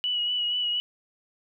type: tone with vibrato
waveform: sine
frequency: 2933 Hz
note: F#7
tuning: 16 cents flat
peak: -24 dBFS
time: 0.04-0.8 s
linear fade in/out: 0 ms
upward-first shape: sine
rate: 4.2 Hz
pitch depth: 26 cents each way
effects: none